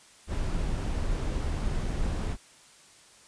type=noise; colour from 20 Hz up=brown; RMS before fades=-29 dBFS; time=0.27-2.37 s; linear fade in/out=50 ms; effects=white hiss -55 dBFS RMS until 3.27 s + resampled to 22050 Hz